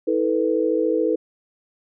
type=chord; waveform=sine; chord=E suspended fourth; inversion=none; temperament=equal with one note detuned; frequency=321.9 / 440 / 493.9 Hz; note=E4 / A4 / B4; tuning=-41 / 0 / 0 cents; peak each=-22 dBFS; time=0.07-1.16 s; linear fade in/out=10 ms; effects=none